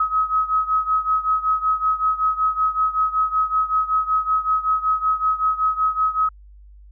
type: beating tone pair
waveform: sine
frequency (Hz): 1273 / 1278.3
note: D#6 / D#6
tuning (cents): +39 / +46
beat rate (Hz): 5.3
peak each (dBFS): -19 / -22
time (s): 0-6.29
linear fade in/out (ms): 5
effects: added 50 Hz sine -42 dBFS peak until 6.91 s